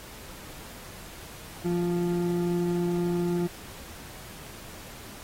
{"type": "ring-modulated tone", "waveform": "triangle", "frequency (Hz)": 261.6, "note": "C4", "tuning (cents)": 0, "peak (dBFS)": -19, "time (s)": [1.64, 3.48], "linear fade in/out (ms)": 20, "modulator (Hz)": 88.1, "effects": ["pink hiss -45 dBFS RMS until 5.23 s", "AAC 48 kbps"]}